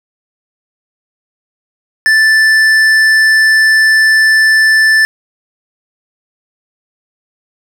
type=tone with tanh clipping; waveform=sine; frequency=1760 Hz; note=A6; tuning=in tune; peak=-7 dBFS; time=2.06-5.05 s; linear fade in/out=0 ms; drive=11 dB; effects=none